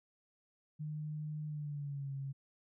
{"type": "tone with pitch glide", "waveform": "sine", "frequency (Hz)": [152.1, 137.08], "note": ["D#3", "C#3"], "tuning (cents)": [-39, -19], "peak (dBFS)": -38, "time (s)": [0.79, 2.33], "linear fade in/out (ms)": 20, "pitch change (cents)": -180, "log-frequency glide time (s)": [1.46, 2.13], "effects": []}